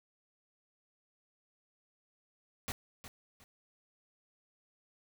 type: noise with echo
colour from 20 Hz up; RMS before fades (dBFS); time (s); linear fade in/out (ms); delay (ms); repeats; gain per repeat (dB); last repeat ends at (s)
pink; -38; 2.68-2.72; 0; 360; 2; -11; 3.44
effects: none